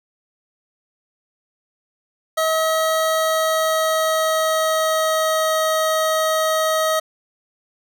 25% pulse tone with pitch glide, 639 to 632.8 Hz, D#5 to D#5, +46 to +29 cents, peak -13 dBFS, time 2.37-7 s, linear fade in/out 10 ms, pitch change -17 cents, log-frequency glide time 3.04-5.62 s, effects none

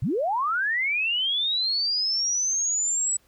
sine linear sweep, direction up, 92.5 to 7902 Hz, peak -22 dBFS, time 0.02-3.17 s, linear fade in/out 5 ms, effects pink hiss -63 dBFS RMS until 3.27 s

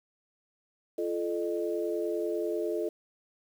sine tone cluster, 343.4 / 433.5 / 610 Hz, F4 / A4 / D#5, -29 / -26 / -34 cents, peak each -32 / -32 / -35 dBFS, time 0.98-2.89 s, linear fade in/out 5 ms, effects 9-bit

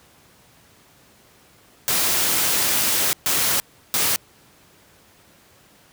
white noise bursts at uneven times, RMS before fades -20 dBFS, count 3, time 1.88-3.13 / 3.26-3.6 / 3.94-4.16 s, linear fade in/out 0 ms, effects pink hiss -53 dBFS RMS until 5.92 s + high-pass 80 Hz 12 dB/octave

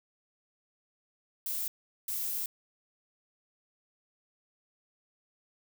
violet noise bursts at uneven times, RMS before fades -34 dBFS, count 2, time 1.46-1.68 / 2.08-2.46 s, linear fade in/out 2 ms, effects none

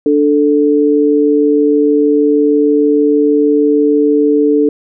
sine tone pair together, 293.7 / 440.1 Hz, D4 / A4, 0 / 0 cents, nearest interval perfect fifth, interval 700 cents, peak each -10 dBFS, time 0.06-4.69 s, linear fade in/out 2 ms, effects none

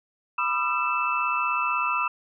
sine tone cluster, 987 / 1211 / 1347 / 2639 Hz, B5 / D#6 / E6 / E7, -1 / -47 / +37 / +1 cents, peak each -28 dBFS, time 0.38-2.08 s, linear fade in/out 5 ms, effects none

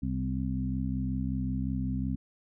harmonic tone with a mistuned harmonic, 65.4 Hz, C2, in tune, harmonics 1 / 2 / 3 / 4, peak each -34 / -34 / -34 / -34 dBFS, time 0.02-2.16 s, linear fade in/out 10 ms, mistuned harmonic 4, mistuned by -16 cents, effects none

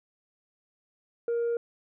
sine tone, 469.3 Hz, A#4, 12 cents sharp, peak -23 dBFS, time 1.28-1.57 s, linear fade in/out 2 ms, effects tanh soft clip ceiling -24 dBFS

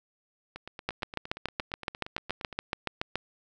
two click trains, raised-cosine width 0.3 ms, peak -24 / -13 dBFS, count 18 / 17, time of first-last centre 0.56-2.528 / 0.89-3.156 s, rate 8.64 / 7.06 Hz, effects none

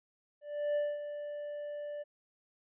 triangle tone with ADSR envelope, 587.3 Hz, D5, in tune, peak -26 dBFS, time 0.41-2.04 s, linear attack 350 ms, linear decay 220 ms, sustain -10 dB, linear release 23 ms, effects resampled to 8000 Hz

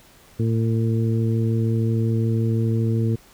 harmonic tone, 113.2 Hz, A2, 50 cents sharp, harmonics 1 / 2 / 3 / 4, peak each -19 / -25 / -29 / -31 dBFS, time 0.39-3.16 s, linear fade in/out 10 ms, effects pink hiss -51 dBFS RMS until 3.33 s

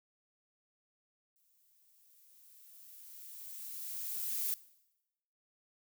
violet noise with exponential growth, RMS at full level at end -34 dBFS, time 1.36-4.54 s, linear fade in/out 0 ms, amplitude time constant 690 ms, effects noise-tail reverb RT60 0.9 s tail -19 dB re dry

